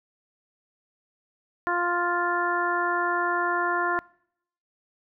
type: harmonic tone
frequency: 350 Hz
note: F4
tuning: 4 cents sharp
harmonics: 1 / 2 / 3 / 4 / 5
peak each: -30 / -30 / -27 / -29 / -31 dBFS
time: 1.67-3.99 s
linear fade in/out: 0 ms
effects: noise-tail reverb RT60 0.7 s tail -24 dB re dry